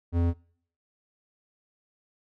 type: tone with band-pass filter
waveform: square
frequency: 85.2 Hz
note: F2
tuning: 42 cents flat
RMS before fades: -24 dBFS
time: 0.12-0.34 s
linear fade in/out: 50 ms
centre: 170 Hz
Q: 0.6
effects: noise-tail reverb RT60 0.6 s tail -24 dB re dry